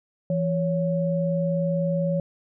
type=tone pair together; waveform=sine; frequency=168.02 / 558 Hz; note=E3 / C#5; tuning=+33 / +11 cents; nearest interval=octave + major sixth; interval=2078 cents; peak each=-23 / -25 dBFS; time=0.3-2.2 s; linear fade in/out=2 ms; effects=none